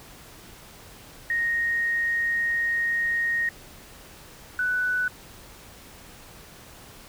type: tone pair in turn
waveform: sine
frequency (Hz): 1864.7 / 1489.4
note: A#6 / F#6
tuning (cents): 0 / +11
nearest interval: major third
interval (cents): 389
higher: first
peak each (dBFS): -22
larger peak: neither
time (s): 1.3-3.49 / 4.59-5.08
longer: first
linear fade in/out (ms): 2
effects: pink hiss -47 dBFS RMS until 7.08 s